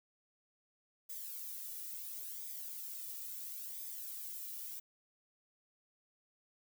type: noise with flanger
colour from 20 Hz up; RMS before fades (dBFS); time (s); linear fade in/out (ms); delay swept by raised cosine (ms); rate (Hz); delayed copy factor
violet; -45; 1.09-4.8; 10; 0.7 to 1.9; 0.73; -0.65
effects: none